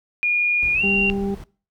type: tone with pitch glide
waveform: sine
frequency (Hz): 2433 to 2763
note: D#7 to F7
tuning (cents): -39 to -19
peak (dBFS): -17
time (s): 0.23-1.1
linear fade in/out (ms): 0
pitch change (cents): +220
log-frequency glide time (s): 0.74-0.82
type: noise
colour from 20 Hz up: brown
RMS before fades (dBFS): -35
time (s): 0.62-1.44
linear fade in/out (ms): 2
type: harmonic tone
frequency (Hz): 198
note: G3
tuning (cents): +18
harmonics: 1 / 2 / 4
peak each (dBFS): -23 / -26 / -35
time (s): 0.83-1.35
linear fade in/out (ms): 10
effects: noise-tail reverb RT60 0.4 s tail -22 dB re dry